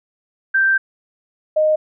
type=tone pair in turn; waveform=sine; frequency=1568 / 618.5 Hz; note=G6 / D#5; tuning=0 / -10 cents; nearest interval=octave + major third; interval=1610 cents; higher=first; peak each=-12 dBFS; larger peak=neither; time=0.54-0.78 / 1.56-1.76 s; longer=first; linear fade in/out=10 ms; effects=none